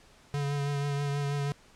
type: tone with vibrato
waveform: square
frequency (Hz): 142.6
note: C#3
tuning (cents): +49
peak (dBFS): -29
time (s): 0.34-1.52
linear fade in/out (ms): 0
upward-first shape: triangle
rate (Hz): 6.2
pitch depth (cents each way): 27
effects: pink hiss -58 dBFS RMS until 1.75 s + low-pass 8000 Hz 12 dB/octave